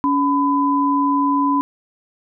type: tone pair together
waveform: sine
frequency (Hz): 282 / 1003.7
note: C#4 / B5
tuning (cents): +30 / +28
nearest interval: octave + minor seventh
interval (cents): 2198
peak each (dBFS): -17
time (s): 0.04-1.61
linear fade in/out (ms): 0
effects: none